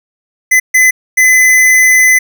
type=tone bursts at uneven times; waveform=square; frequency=2022 Hz; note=B6; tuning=40 cents sharp; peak=-5 dBFS; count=3; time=0.51-0.6 / 0.74-0.91 / 1.17-2.19 s; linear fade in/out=10 ms; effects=none